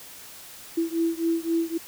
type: beating tone pair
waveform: sine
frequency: 330 / 333.8 Hz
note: E4 / E4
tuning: +2 / +22 cents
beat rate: 3.8 Hz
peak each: -25 / -26 dBFS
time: 0.77-1.78 s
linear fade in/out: 10 ms
effects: white hiss -44 dBFS RMS until 1.87 s